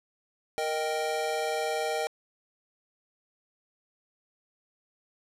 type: chord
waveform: square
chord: Eb major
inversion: second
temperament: equal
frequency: 466.2 / 622.3 / 784 Hz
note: Bb4 / Eb5 / G5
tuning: 0 / 0 / 0 cents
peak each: -33 dBFS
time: 0.58-2.07 s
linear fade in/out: 0 ms
effects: low-pass 11000 Hz 12 dB/octave + 11-bit